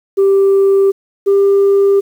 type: tone pair in turn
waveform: sine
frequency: 392 / 396.8 Hz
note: G4 / G4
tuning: 0 / +21 cents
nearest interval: unison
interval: 21 cents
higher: second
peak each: -5 dBFS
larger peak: neither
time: 0.17-0.92 / 1.26-2.01 s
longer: neither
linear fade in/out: 20 ms
effects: tanh soft clip ceiling -5 dBFS + 7-bit